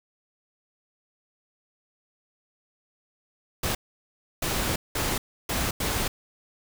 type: noise bursts at uneven times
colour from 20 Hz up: pink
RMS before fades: -27 dBFS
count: 5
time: 3.63-3.75 / 4.42-4.76 / 4.95-5.18 / 5.49-5.71 / 5.8-6.08 s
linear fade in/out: 5 ms
effects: none